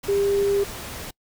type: tone in noise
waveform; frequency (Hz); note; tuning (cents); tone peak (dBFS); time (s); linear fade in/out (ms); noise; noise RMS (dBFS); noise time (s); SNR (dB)
sine; 399.9; G4; +35; -18; 0.08-0.64; 10; pink; -35; 0.03-1.11; +14
effects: noise-tail reverb RT60 0.1 s tail -25 dB re dry